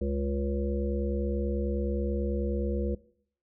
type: harmonic tone with a mistuned harmonic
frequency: 69.3 Hz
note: C#2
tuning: in tune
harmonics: 1 / 3 / 5 / 7 / 8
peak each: -30 / -33 / -35 / -35 / -40 dBFS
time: 0.01-2.95 s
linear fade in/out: 5 ms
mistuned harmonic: 5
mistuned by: +27 cents
effects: noise-tail reverb RT60 0.6 s tail -19 dB re dry